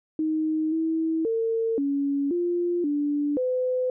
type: tone with pitch steps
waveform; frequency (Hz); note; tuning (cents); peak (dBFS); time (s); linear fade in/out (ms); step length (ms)
sine; 313.1 / 322.8 / 453 / 281 / 349.3 / 291.2 / 507; D#4 / E4 / A#4 / C#4 / F4 / D4 / B4; +11 / -36 / -50 / +24 / 0 / -15 / +45; -22; 0.19-3.9; 2; 530
effects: none